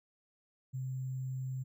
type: tone with sample-and-hold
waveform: sine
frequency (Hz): 130.6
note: C3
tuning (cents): -3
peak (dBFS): -35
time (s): 0.73-1.64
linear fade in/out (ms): 20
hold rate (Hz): 7350
effects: none